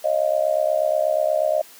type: tone with amplitude modulation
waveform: sine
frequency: 622.3 Hz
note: D#5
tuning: in tune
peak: -13 dBFS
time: 0.04-1.62 s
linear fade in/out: 10 ms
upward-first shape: sine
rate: 68.3 Hz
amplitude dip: 95%
effects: white hiss -46 dBFS RMS until 1.79 s + high-pass 200 Hz 12 dB/octave